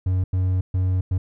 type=tone bursts at uneven times; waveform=triangle; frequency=92.5 Hz; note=F#2; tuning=in tune; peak=-16 dBFS; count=4; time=0.06-0.24 / 0.33-0.61 / 0.74-1.01 / 1.11-1.18 s; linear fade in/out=5 ms; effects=none